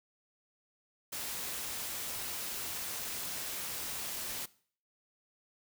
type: noise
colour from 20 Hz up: white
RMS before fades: -39 dBFS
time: 1.12-4.46 s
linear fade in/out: 10 ms
effects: noise-tail reverb RT60 0.5 s tail -20 dB re dry